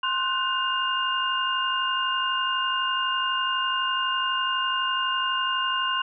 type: tone cluster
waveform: sine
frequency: 1051 / 1472 / 1524 / 2817 Hz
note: C6 / F#6 / G6 / F7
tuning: +7 / -9 / -49 / +14 cents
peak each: -26 / -31 / -33 / -27 dBFS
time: 0.03-6.02 s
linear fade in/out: 5 ms
effects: none